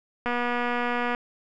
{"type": "click train", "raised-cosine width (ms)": 0.5, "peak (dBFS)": -13, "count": 216, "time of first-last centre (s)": [0.26, 1.148], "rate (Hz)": 242, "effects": []}